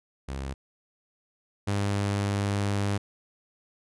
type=tone pair in turn; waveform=sawtooth; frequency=67.5 / 100.79 Hz; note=C#2 / G2; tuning=-45 / +49 cents; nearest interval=perfect fifth; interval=694 cents; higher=second; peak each=-28 / -21 dBFS; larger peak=second; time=0.28-0.54 / 1.67-2.98 s; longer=second; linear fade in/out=10 ms; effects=resampled to 24000 Hz